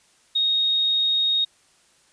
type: tone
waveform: sine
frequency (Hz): 3733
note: A#7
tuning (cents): +2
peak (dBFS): -18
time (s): 0.35-1.45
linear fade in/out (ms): 10
effects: white hiss -59 dBFS RMS until 2.12 s + resampled to 22050 Hz